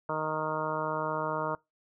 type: harmonic tone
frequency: 155.56 Hz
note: D#3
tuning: in tune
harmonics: 1 / 2 / 3 / 4 / 5 / 6 / 7 / 8 / 9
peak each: -40 / -41 / -37 / -35 / -47 / -35 / -38 / -38 / -41 dBFS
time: 0.09-1.55 s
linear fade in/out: 2 ms
effects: noise-tail reverb RT60 0.2 s tail -23 dB re dry